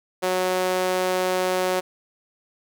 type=tone with high-pass filter; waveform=sawtooth; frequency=184.1 Hz; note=F#3; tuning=8 cents flat; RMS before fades=-23 dBFS; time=0.22-1.81 s; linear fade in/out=20 ms; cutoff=470 Hz; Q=1.9; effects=none